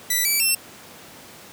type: tone with pitch steps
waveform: 5% pulse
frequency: 1975.5 / 2309 / 2699 Hz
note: B6 / D7 / E7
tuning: 0 / -30 / +40 cents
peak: -9 dBFS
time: 0.1-0.55 s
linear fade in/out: 5 ms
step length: 150 ms
effects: pink hiss -43 dBFS RMS until 1.52 s + high-pass 150 Hz 12 dB/octave

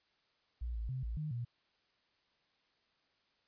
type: tone with pitch steps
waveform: sine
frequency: 59.2 / 55.5 / 129.7 / 56.8 / 152.8 / 119.8 Hz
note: A#1 / A1 / C3 / A#1 / D#3 / A#2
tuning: +27 / +16 / -15 / -44 / -31 / +48 cents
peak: -36 dBFS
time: 0.61-1.45 s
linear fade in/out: 10 ms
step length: 140 ms
effects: white hiss -75 dBFS RMS until 3.47 s + resampled to 11025 Hz

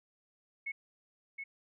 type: tone with echo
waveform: sine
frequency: 2195 Hz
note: C#7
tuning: 18 cents flat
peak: -35 dBFS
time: 0.66-0.72 s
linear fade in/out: 10 ms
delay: 720 ms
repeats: 1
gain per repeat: -4 dB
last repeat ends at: 1.44 s
effects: none

